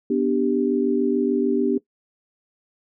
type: chord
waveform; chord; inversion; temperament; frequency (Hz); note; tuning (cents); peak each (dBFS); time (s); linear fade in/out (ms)
sine; G major; first; equal; 246.9 / 293.7 / 392; B3 / D4 / G4; 0 / 0 / 0; -22; 0.1-1.78; 5
effects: noise-tail reverb RT60 0.1 s tail -18 dB re dry